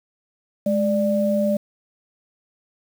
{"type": "tone pair together", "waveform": "sine", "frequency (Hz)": [209.2, 590.2], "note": ["G#3", "D5"], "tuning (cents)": [13, 8], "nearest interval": "octave + tritone", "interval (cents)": 1795, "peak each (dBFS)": -20, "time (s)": [0.66, 1.57], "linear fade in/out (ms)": 5, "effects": ["7-bit"]}